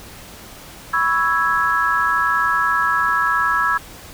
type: chord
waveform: sine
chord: C# minor seventh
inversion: third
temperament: equal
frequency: 987.8 / 1108.7 / 1318.5 / 1661.2 Hz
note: B5 / C#6 / E6 / G#6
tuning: 0 / 0 / 0 / 0 cents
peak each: -24 / -23 / -19 / -19 dBFS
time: 0.93-3.78 s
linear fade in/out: 10 ms
effects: pink hiss -39 dBFS RMS until 4.13 s